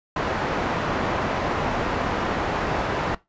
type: low-pass noise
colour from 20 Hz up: white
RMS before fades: -25 dBFS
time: 0.16-3.15 s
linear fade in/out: 5 ms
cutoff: 1100 Hz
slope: 12 dB/octave
effects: noise-tail reverb RT60 0.2 s tail -19 dB re dry + resampled to 16000 Hz